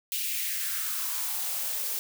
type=noise with high-pass filter sweep; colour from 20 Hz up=blue; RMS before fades=-31 dBFS; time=0.12-1.99 s; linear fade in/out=0 ms; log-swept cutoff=2900 to 400 Hz; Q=2.9; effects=none